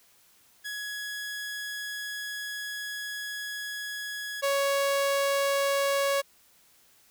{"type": "tone pair in turn", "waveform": "sawtooth", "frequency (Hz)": [1676, 556.7], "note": ["G#6", "C#5"], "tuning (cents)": [15, 7], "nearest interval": "octave + perfect fifth", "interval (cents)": 1908, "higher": "first", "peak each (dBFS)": [-30, -20], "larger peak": "second", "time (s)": [[0.64, 4.42], [4.42, 6.22]], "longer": "first", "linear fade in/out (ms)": 20, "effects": ["white hiss -61 dBFS RMS until 7.1 s"]}